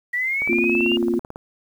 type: linear sweep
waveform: sine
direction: up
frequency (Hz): 1924 to 2847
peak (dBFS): -20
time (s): 0.13-0.97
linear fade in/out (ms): 10
type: click train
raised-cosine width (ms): 1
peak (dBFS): -20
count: 18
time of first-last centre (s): 0.42-1.359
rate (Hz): 18.1
type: chord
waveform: sine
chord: Bb suspended second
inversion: none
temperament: just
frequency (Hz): 233.1 / 262.2 / 349.6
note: Bb3 / C4 / F4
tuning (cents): 0 / +4 / +2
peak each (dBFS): -23 / -26 / -20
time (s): 0.49-1.19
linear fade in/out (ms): 5
effects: 8-bit

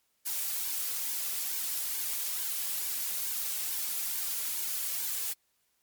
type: noise with flanger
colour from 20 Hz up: blue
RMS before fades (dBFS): -33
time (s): 0.25-5.34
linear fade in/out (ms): 20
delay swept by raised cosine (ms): 1.5 to 3.3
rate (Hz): 2.3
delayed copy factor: -0.6
effects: white hiss -74 dBFS RMS until 5.82 s + MP3 96 kbps

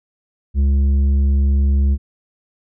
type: tone with tanh clipping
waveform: sine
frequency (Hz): 69.3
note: C#2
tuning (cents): 0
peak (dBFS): -13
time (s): 0.54-1.98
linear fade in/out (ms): 50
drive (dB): 7
effects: none

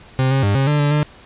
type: tone with pitch steps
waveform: 40% pulse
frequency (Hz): 131.1 / 134.8 / 100.5 / 135.4 / 148.1 / 145.6 / 149.2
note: C3 / C#3 / G2 / C#3 / D3 / D3 / D3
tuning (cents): +4 / -48 / +44 / -40 / +15 / -15 / +28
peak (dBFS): -13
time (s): 0.19-1.03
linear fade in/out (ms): 0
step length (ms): 120
effects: pink hiss -44 dBFS RMS until 1.25 s + resampled to 8000 Hz

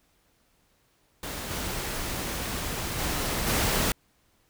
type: noise with level steps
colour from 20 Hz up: pink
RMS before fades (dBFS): -35 / -32 / -29 / -25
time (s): 1.23-3.92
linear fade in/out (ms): 2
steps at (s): 1.5 / 2.98 / 3.46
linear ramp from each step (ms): 20
effects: pink hiss -67 dBFS RMS until 4.49 s

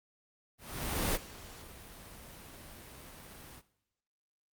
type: noise with ADSR envelope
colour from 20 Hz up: pink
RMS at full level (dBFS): -30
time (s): 0.58-3.62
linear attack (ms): 570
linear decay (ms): 26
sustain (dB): -20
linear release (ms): 43
effects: noise-tail reverb RT60 0.8 s tail -18 dB re dry + Opus 32 kbps

